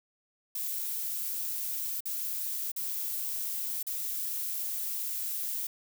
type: noise with dropouts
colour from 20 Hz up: violet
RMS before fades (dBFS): -34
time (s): 0.55-5.67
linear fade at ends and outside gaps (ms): 5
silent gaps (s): 2.006-2.055 / 2.718-2.762 / 3.829-3.867
effects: none